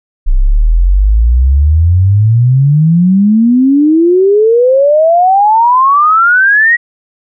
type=exponential sweep; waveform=sine; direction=up; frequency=30.47 to 1930 Hz; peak=-4 dBFS; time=0.26-6.77 s; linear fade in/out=20 ms; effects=none